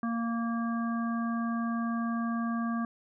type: harmonic tone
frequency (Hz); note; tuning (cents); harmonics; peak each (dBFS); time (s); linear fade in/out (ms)
231.6; A#3; -11; 1 / 3 / 5 / 7; -29 / -41 / -37 / -43; 0.03-2.85; 2
effects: none